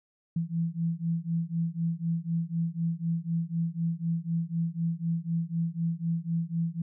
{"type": "beating tone pair", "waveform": "sine", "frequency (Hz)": [164.81, 168.81], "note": ["E3", "E3"], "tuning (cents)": [0, 41], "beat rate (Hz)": 4, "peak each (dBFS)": [-30, -30], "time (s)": [0.36, 6.82], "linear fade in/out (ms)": 5, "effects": []}